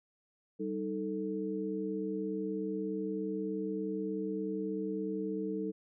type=tone cluster; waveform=sine; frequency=194.1 / 310.8 / 440.9 Hz; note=G3 / D#4 / A4; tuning=-17 / -2 / +4 cents; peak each=-38 / -37 / -37 dBFS; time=0.59-5.72 s; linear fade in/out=20 ms; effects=none